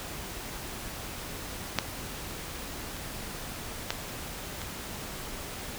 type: clicks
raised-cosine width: 0.2 ms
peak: -6 / -24 / -10 / -21 dBFS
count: 4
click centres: 1.787 / 2.966 / 3.905 / 4.617 s
effects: pink hiss -39 dBFS RMS until 5.78 s